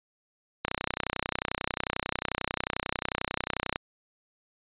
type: click train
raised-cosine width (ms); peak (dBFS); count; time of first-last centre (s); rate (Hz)
0.3; -11; 98; 0.65-3.759; 31.2
effects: resampled to 8000 Hz